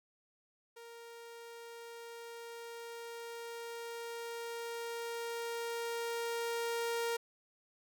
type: tone with level ramp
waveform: sawtooth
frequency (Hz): 466.2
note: A#4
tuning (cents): 0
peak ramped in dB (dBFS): -46 to -29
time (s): 0.76-7.17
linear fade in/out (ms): 10
effects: none